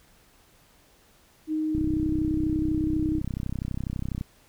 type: tone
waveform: sine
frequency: 311.1 Hz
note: D#4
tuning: in tune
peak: -24 dBFS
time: 1.47-3.22 s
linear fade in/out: 50 ms
type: click train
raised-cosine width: 5 ms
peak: -18 dBFS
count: 80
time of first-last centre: 1.75-4.211 s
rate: 32.1 Hz
effects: pink hiss -59 dBFS RMS until 4.48 s